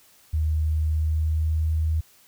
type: tone with pitch glide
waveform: sine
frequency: 77.78 to 79.09 Hz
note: D#2 to D#2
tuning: 0 to +29 cents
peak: -20 dBFS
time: 0.33-2.01 s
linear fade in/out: 10 ms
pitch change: +29 cents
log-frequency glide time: 0.8-1.72 s
effects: white hiss -56 dBFS RMS until 2.27 s